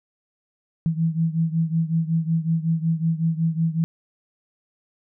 sine beating tone pair, 161.8 / 167.2 Hz, E3 / E3, -32 / +25 cents, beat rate 5.4 Hz, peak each -21 / -24 dBFS, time 0.86-3.84 s, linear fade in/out 0 ms, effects none

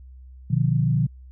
sine tone cluster, 124.3 / 151.6 / 177.8 Hz, B2 / D#3 / F3, +12 / -45 / +31 cents, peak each -21 / -21 / -26 dBFS, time 0.5-1.07 s, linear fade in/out 10 ms, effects added 64 Hz sine -41 dBFS peak until 1.31 s

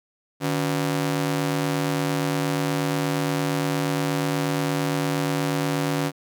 sawtooth ring-modulated tone, 216.3 Hz, A3, 29 cents flat, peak -15 dBFS, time 0.4-6.12 s, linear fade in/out 50 ms, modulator 63.9 Hz, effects none

